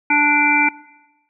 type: harmonic tone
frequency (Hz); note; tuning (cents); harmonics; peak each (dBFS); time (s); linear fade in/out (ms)
293.7; D4; 0; 1 / 3 / 5 / 7 / 8; -21 / -18 / -21 / -22 / -16; 0.1-0.69; 5
effects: noise-tail reverb RT60 1.0 s tail -20 dB re dry